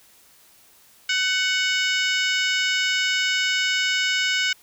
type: harmonic tone with a mistuned harmonic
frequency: 740 Hz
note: F#5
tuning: in tune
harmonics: 2 / 3 / 4 / 5 / 6 / 7 / 8 / 9 / 10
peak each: -25 / -25 / -25 / -31 / -35 / -30 / -39 / -37 / -37 dBFS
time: 1.09-4.53 s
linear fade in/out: 5 ms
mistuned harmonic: 2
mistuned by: +31 cents
effects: white hiss -54 dBFS RMS until 4.62 s